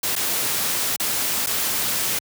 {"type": "noise with dropouts", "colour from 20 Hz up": "white", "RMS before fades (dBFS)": -23, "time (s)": [0.03, 2.19], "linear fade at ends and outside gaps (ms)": 5, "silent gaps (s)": [[0.155, 0.162], [0.963, 0.998], [1.463, 1.469]], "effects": ["high-pass 80 Hz 12 dB/octave"]}